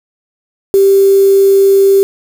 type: tone with quantisation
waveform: sine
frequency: 392 Hz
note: G4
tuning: in tune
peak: -4 dBFS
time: 0.74-2.03 s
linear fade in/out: 0 ms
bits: 4
effects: none